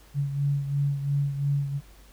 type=beating tone pair; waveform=sine; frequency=141 / 143.9 Hz; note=C#3 / D3; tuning=+30 / -35 cents; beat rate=2.9 Hz; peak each=-24 / -31 dBFS; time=0.14-1.81 s; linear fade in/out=50 ms; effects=added 50 Hz sine -50 dBFS peak until 2.12 s + pink hiss -56 dBFS RMS until 2.12 s